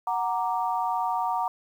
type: chord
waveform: sine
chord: Gb augmented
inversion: none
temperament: equal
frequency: 740 / 932.3 / 1174.7 Hz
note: Gb5 / Bb5 / D6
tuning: 0 / 0 / 0 cents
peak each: -28 / -27 / -32 dBFS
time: 0.07-1.48 s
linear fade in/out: 2 ms
effects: 9-bit